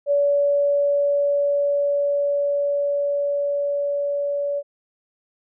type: tone with level ramp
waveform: sine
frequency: 571 Hz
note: D5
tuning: 49 cents flat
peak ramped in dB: -15 to -21 dBFS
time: 0.06-4.63 s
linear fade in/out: 50 ms
effects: none